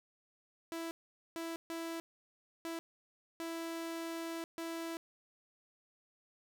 sawtooth tone bursts at uneven times, 330.8 Hz, E4, 6 cents sharp, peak -35 dBFS, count 6, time 0.72-0.91 / 1.36-1.56 / 1.7-2 / 2.65-2.79 / 3.4-4.44 / 4.58-4.97 s, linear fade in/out 0 ms, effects none

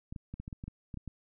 clicks, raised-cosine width 5 ms, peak -28 dBFS, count 11, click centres 0.125 / 0.162 / 0.34 / 0.4 / 0.479 / 0.528 / 0.639 / 0.68 / 0.942 / 0.973 / 1.077 s, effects none

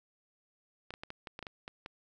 clicks, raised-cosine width 0.3 ms, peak -26 dBFS, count 10, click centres 0.906 / 0.939 / 1.035 / 1.104 / 1.272 / 1.391 / 1.427 / 1.468 / 1.679 / 1.861 s, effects none

